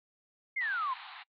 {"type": "exponential sweep", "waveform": "sine", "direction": "down", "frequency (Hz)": [2183, 987.8], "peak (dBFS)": -30, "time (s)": [0.56, 0.94], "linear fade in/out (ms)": 10}
{"type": "band-pass noise", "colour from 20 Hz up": "pink", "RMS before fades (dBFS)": -48, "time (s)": [0.6, 1.24], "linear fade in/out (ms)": 20, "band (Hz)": [750, 4200], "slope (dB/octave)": 96}
{"effects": ["noise-tail reverb RT60 0.1 s tail -26 dB re dry"]}